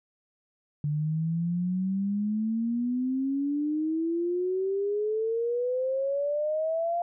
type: exponential sweep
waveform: sine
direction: up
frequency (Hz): 146.1 to 698.5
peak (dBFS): -25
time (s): 0.84-7.02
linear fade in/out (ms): 2
effects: none